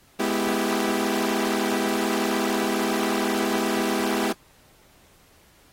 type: tone cluster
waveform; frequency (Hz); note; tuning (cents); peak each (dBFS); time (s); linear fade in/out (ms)
sawtooth; 209.4 / 248.5 / 328 / 391.9; G#3 / B3 / E4 / G4; +15 / +11 / -9 / 0; -24; 0.19-4.33; 10
effects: pink hiss -57 dBFS RMS until 5.72 s + AAC 48 kbps